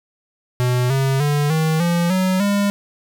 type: tone with pitch steps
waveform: square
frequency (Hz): 124.4 / 134.88 / 146.24 / 158.56 / 171.91 / 186.39 / 202.1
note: B2 / C#3 / D3 / D#3 / F3 / F#3 / G#3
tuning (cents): +13 / -47 / -7 / +33 / -27 / +13 / -47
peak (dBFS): -16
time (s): 0.6-2.7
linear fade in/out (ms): 0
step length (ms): 300
effects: none